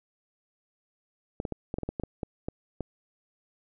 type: clicks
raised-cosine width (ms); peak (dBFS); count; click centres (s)
2; -18; 12; 1.401 / 1.452 / 1.523 / 1.741 / 1.785 / 1.833 / 1.89 / 1.998 / 2.036 / 2.232 / 2.485 / 2.807
effects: none